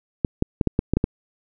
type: clicks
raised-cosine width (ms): 3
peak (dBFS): -5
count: 8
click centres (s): 0.248 / 0.424 / 0.612 / 0.673 / 0.791 / 0.936 / 0.97 / 1.041
effects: none